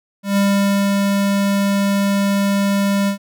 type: tone with ADSR envelope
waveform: square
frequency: 199.2 Hz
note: G3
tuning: 28 cents sharp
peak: -13 dBFS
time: 0.23-3.18 s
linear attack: 140 ms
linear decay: 510 ms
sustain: -2 dB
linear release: 100 ms
effects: none